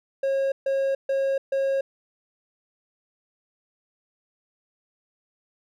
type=tone bursts; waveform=triangle; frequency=543 Hz; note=C#5; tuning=36 cents flat; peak=-19 dBFS; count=4; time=0.23-1.81 s; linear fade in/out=5 ms; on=290 ms; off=140 ms; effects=none